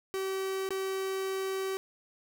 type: tone with dropouts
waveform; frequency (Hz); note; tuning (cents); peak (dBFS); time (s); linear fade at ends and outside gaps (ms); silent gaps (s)
45% pulse; 383.6; G4; -37; -31; 0.14-1.77; 0; 0.69-0.706
effects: none